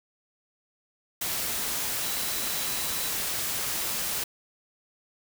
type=tone in noise; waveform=sine; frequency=3951 Hz; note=B7; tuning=in tune; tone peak=-40 dBFS; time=2.02-3.09 s; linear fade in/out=5 ms; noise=white; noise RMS=-30 dBFS; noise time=1.21-4.24 s; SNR=-13 dB; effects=none